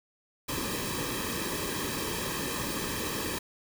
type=noise with comb filter; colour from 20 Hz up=pink; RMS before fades=-33 dBFS; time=0.48-3.39 s; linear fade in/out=10 ms; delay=1.4 ms; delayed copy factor=-0.75; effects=none